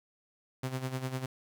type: tone with tremolo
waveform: sawtooth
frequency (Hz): 130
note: C3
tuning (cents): -11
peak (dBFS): -27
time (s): 0.63-1.26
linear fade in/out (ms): 5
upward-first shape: sine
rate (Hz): 10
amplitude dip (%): 70
effects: 9-bit